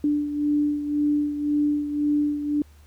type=beating tone pair; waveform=sine; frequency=293.7 / 295.6 Hz; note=D4 / D4; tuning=0 / +11 cents; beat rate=1.9 Hz; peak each=-21 / -28 dBFS; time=0.04-2.62 s; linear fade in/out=2 ms; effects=added 74 Hz sine -48 dBFS peak until 2.86 s + pink hiss -59 dBFS RMS until 2.86 s